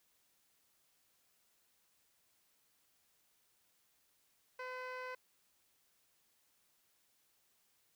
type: tone with low-pass filter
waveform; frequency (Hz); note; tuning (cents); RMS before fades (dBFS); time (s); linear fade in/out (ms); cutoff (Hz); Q
15% pulse; 508; B4; +49; -45; 4.59-5.15; 5; 3000; 0.89
effects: white hiss -75 dBFS RMS until 7.95 s